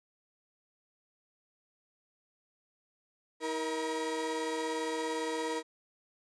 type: tone cluster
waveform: 35% pulse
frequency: 319.5 / 471.8 / 961 Hz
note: D#4 / A#4 / B5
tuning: +46 / +21 / -48 cents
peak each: -36 / -33 / -38 dBFS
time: 3.4-5.63 s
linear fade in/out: 50 ms
effects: resampled to 22050 Hz